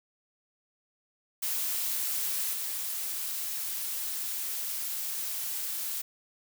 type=noise with level steps; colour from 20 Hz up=blue; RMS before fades=-31 / -34 dBFS; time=1.42-6.02 s; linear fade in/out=10 ms; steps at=2.53 s; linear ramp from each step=5 ms; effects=none